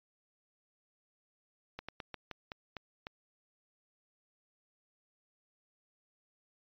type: slowing click train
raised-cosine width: 0.3 ms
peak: -25 dBFS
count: 8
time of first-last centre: 1.79-3.069 s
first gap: 96 ms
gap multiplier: 1.21
effects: resampled to 11025 Hz